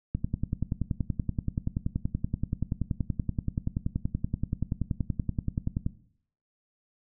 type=click train; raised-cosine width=5 ms; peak=-15 dBFS; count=61; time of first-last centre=0.15-5.864 s; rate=10.5 Hz; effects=noise-tail reverb RT60 0.6 s tail -17 dB re dry